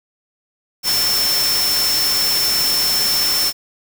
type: tone in noise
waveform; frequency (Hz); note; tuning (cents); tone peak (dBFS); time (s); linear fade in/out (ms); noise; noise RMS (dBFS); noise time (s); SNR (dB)
sine; 5360; E8; +28; -16; 0.83-3.53; 50; white; -21; 0.83-3.53; +2
effects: none

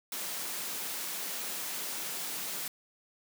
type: high-pass noise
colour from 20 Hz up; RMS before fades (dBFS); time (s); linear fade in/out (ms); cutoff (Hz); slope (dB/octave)
white; -37; 0.12-2.68; 2; 150; 96
effects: none

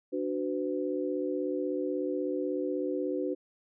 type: chord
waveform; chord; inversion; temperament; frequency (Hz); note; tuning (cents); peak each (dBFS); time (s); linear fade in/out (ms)
sine; B minor; first; equal with one note detuned; 293.7 / 370 / 504.3; D4 / F#4 / B4; 0 / 0 / +36; -33 / -33 / -34; 0.12-3.35; 20
effects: none

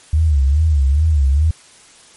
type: tone with vibrato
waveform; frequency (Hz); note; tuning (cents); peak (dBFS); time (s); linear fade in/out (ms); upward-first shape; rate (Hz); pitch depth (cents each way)
sine; 73.42; D2; 0; -10; 0.13-1.51; 5; sine; 2.4; 160
effects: white hiss -45 dBFS RMS until 2.16 s + MP3 48 kbps

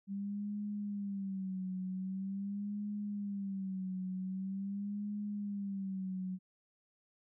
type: tone with vibrato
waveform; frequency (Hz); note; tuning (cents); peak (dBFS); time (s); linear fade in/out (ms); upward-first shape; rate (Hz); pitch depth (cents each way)
sine; 196; G3; 0; -36; 0.07-6.39; 50; sine; 0.44; 94
effects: none

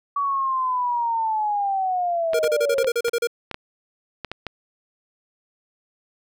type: linear sweep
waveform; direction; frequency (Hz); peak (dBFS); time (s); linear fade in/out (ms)
sine; down; 1138 to 519; -20; 0.16-2.89; 5
type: clicks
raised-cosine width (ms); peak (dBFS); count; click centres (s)
0.3; -14; 10; 2.334 / 2.442 / 2.783 / 2.845 / 3.083 / 3.513 / 3.544 / 4.247 / 4.316 / 4.467
type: tone bursts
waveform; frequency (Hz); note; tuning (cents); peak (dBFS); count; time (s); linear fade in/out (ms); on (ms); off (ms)
square; 471.3; A#4; +19; -20; 11; 2.34-3.272; 5; 52; 36
effects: none

